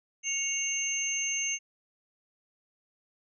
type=tone cluster; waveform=sine; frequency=2207 / 2787 / 6320 Hz; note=C#7 / F7 / G8; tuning=-8 / -4 / +13 cents; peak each=-36 / -34 / -30 dBFS; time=0.23-1.59 s; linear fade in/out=50 ms; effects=none